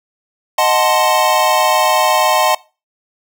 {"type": "chord", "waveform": "square", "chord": "D# diminished seventh", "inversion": "none", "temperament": "equal", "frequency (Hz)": [622.3, 740, 880, 1046.5], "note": ["D#5", "F#5", "A5", "C6"], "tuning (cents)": [0, 0, 0, 0], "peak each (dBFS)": -17, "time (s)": [0.58, 2.55], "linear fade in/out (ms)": 5, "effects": ["noise-tail reverb RT60 0.3 s tail -21 dB re dry"]}